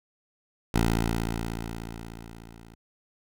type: tone with level ramp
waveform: 10% pulse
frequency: 56.6 Hz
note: A1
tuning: 50 cents sharp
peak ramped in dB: -12 to -40 dBFS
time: 0.74-2.75 s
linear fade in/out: 5 ms
effects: none